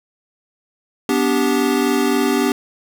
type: chord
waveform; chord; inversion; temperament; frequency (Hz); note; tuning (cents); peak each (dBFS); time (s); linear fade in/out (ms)
square; G major; first; equal with one note detuned; 246.9 / 290.5 / 392; B3 / D4 / G4; 0 / -19 / 0; -20; 1.09-2.52; 2
effects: none